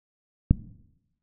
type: click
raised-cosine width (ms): 5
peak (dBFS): -4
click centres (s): 0.51
effects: noise-tail reverb RT60 0.9 s tail -17 dB re dry